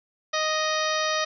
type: harmonic tone with a mistuned harmonic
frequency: 622.3 Hz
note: D#5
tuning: in tune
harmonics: 1 / 2 / 3 / 4 / 5 / 6 / 7 / 8 / 9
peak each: -28 / -28 / -30 / -35 / -36 / -33 / -37 / -36 / -35 dBFS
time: 0.33-1.25 s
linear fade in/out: 10 ms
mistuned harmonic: 9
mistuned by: +58 cents
effects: none

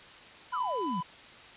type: tone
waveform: triangle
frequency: 1000 Hz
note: B5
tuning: 21 cents sharp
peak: -30 dBFS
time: 0.52-1.03 s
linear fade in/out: 10 ms
type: exponential sweep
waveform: sine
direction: down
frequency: 1486 to 155.56 Hz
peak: -32 dBFS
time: 0.53-1.01 s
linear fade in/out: 10 ms
effects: white hiss -50 dBFS RMS until 1.56 s + resampled to 8000 Hz

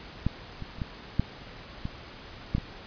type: clicks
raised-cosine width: 5 ms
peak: -12 / -23 / -30 / -18 / -10 / -19 / -12 / -18 dBFS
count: 8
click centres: 0.266 / 0.623 / 0.786 / 0.818 / 1.196 / 1.854 / 2.55 / 2.582 s
effects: pink hiss -45 dBFS RMS until 2.86 s + resampled to 11025 Hz

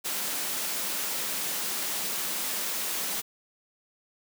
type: high-pass noise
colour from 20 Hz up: white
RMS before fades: -31 dBFS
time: 0.04-3.22 s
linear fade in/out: 20 ms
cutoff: 150 Hz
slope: 48 dB/octave
effects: none

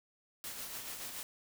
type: noise with tremolo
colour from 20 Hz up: white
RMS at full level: -42 dBFS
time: 0.44-1.23 s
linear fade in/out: 0 ms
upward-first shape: sine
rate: 7 Hz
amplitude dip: 40%
effects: none

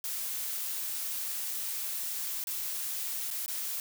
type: noise with dropouts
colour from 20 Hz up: blue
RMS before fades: -35 dBFS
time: 0.04-3.8 s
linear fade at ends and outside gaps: 1 ms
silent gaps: 2.44-2.471 / 3.304-3.31 / 3.461-3.48 s
effects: none

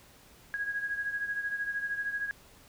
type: beating tone pair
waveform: sine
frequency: 1648 / 1661 Hz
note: G#6 / G#6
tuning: -14 / 0 cents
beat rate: 13 Hz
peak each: -32 / -38 dBFS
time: 0.54-2.31 s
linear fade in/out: 0 ms
effects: pink hiss -57 dBFS RMS until 2.68 s

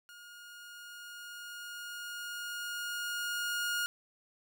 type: tone with level ramp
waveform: sawtooth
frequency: 1429 Hz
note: F6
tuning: 39 cents sharp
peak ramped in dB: -47 to -27 dBFS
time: 0.09-3.86 s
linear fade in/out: 0 ms
effects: none

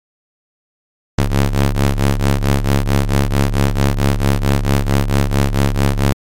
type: ring-modulated tone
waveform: sawtooth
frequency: 69.3 Hz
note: C#2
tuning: in tune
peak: -5 dBFS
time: 1.18-6.13 s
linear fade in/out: 5 ms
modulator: 36.9 Hz
effects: MP3 64 kbps

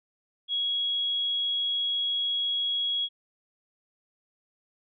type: tone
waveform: sine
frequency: 3322 Hz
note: G#7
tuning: in tune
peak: -25 dBFS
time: 0.48-3.09 s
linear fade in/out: 50 ms
effects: none

